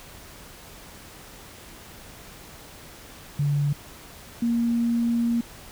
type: tone pair in turn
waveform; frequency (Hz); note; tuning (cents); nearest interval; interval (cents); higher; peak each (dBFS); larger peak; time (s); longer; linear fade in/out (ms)
sine; 144.2 / 234.4; D3 / A#3; -31 / +10; minor sixth; 841; second; -20; neither; 3.39-3.73 / 4.42-5.41; second; 5
effects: pink hiss -45 dBFS RMS until 5.71 s